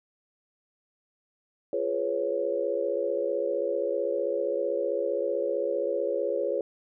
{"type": "chord", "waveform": "sine", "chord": "C# dominant seventh", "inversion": "first", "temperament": "just", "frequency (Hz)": [346.5, 415.8, 498.9, 554.4], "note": ["E#4", "G#4", "B4", "C#5"], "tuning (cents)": [-14, 2, 17, 0], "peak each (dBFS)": [-34, -31, -31, -29], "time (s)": [1.73, 6.61], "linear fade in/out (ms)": 2, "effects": []}